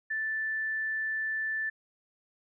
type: tone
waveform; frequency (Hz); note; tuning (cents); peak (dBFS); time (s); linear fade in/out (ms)
sine; 1760; A6; 0; -29; 0.1-1.7; 10
effects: none